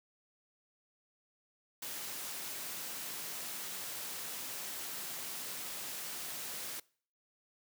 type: high-pass noise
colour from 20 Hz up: white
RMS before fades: -42 dBFS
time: 1.82-6.8 s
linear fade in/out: 5 ms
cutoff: 130 Hz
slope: 12 dB/octave
effects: noise-tail reverb RT60 0.5 s tail -24 dB re dry